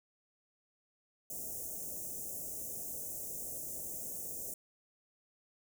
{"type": "band-stop noise", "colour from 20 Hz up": "white", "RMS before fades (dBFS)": -42, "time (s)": [1.3, 4.54], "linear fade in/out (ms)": 2, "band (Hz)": [690, 6300], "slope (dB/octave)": 48, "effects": []}